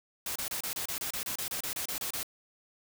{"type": "noise bursts", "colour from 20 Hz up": "white", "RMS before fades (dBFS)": -35, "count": 16, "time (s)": [0.26, 2.231], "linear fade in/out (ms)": 2, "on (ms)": 96, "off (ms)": 29, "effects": []}